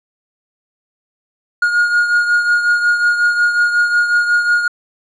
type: beating tone pair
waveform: triangle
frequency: 1431 / 1436.5 Hz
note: F6 / F6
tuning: +42 / +48 cents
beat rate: 5.5 Hz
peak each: -10 / -18 dBFS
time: 1.62-4.68 s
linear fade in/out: 5 ms
effects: resampled to 24000 Hz